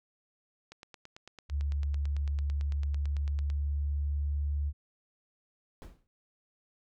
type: click train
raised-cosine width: 0.2 ms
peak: -30 dBFS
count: 26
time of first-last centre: 0.72-3.501 s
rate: 8.99 Hz
type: tone with pitch glide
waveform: sine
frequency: 71.6 to 72.43 Hz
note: D2 to D2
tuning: -43 to -23 cents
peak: -28 dBFS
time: 1.49-4.73 s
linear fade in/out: 50 ms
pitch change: +20 cents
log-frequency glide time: 2.82-4.57 s
type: noise with exponential decay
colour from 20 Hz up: brown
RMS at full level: -40 dBFS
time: 5.82-6.07 s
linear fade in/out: 0 ms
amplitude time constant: 54 ms
effects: none